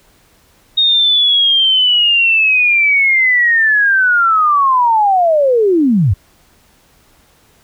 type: linear sweep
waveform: sine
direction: down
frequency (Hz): 3729 to 80.5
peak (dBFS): -8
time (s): 0.77-6.14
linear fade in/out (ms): 10
effects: pink hiss -51 dBFS RMS until 7.63 s